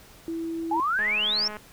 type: tone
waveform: sine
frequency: 329.6 Hz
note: E4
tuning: in tune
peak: -28 dBFS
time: 0.28-0.8 s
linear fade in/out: 0 ms
type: exponential sweep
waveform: sine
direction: up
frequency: 808 to 5588 Hz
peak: -22 dBFS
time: 0.71-1.48 s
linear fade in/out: 5 ms
type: click train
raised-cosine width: 0.5 ms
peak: -23 dBFS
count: 123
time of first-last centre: 0.99-1.568 s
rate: 211 Hz
effects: pink hiss -51 dBFS RMS until 1.72 s